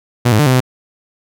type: tone with pitch steps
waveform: sawtooth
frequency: 121.9 / 106.3 / 149.1 / 128.9 / 127.4 Hz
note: B2 / G#2 / D3 / C3 / C3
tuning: -22 / +41 / +27 / -26 / -46 cents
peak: -5 dBFS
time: 0.25-0.605 s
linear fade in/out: 10 ms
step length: 71 ms
effects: none